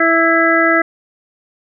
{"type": "harmonic tone with a mistuned harmonic", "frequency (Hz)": 329.6, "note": "E4", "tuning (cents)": 0, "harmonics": [1, 2, 4, 5, 6], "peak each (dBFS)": [-16, -16, -16, -16, -16], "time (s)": [0, 0.82], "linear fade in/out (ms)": 5, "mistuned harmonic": 6, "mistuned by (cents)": 20, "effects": []}